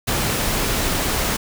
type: noise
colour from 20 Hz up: pink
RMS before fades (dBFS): -21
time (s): 0.07-1.37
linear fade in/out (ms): 10
effects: none